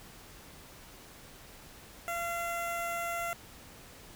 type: tone with notch filter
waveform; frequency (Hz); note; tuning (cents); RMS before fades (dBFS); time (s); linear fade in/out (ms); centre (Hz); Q
15% pulse; 685; F5; -34; -35; 2.08-3.33; 0; 4300; 0.81
effects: pink hiss -52 dBFS RMS until 4.15 s